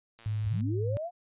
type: click train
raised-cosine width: 0.2 ms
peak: -35 dBFS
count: 49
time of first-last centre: 0.19-0.607 s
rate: 115 Hz
type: tone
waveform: sine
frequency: 106 Hz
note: G#2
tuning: 36 cents sharp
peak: -28 dBFS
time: 0.26-0.97 s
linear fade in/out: 0 ms
type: linear sweep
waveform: sine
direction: up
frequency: 37.93 to 726 Hz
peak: -32 dBFS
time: 0.43-1.11 s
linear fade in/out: 50 ms
effects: resampled to 8000 Hz